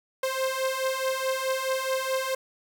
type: beating tone pair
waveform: sawtooth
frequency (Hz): 523 / 527.7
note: C5 / C5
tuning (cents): -1 / +15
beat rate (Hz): 4.7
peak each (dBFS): -26 / -24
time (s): 0.23-2.35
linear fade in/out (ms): 5
effects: 9-bit